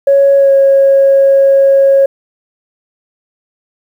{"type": "tone with pitch glide", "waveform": "sine", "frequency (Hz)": [555, 547.4], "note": ["C#5", "C#5"], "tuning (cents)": [2, -22], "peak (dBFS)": -3, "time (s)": [0.07, 2.06], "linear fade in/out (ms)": 5, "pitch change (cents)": -24, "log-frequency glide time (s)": [0.37, 0.51], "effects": ["tanh soft clip ceiling 0 dBFS", "7-bit"]}